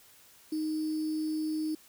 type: tone with sample-and-hold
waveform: sine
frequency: 311.1 Hz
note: D#4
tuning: in tune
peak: -29 dBFS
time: 0.52-1.75 s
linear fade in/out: 5 ms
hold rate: 4900 Hz
effects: white hiss -58 dBFS RMS until 1.88 s